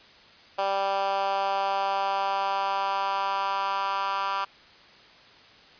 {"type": "tone with high-pass filter sweep", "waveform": "10% pulse", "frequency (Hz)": 196, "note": "G3", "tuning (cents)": 0, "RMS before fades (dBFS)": -27, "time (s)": [0.58, 4.45], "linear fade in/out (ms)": 10, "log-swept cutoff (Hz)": [660, 1100], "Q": 2.5, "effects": ["white hiss -52 dBFS RMS until 5.79 s", "resampled to 11025 Hz"]}